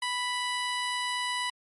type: tone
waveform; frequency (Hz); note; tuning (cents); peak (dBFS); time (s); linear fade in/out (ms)
15% pulse; 988; B5; 0; -22; 0.02-1.5; 5
effects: MP3 48 kbps